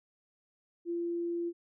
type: tone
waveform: sine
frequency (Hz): 342.6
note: F4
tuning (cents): -33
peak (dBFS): -31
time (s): 0.85-1.53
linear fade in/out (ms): 50
effects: none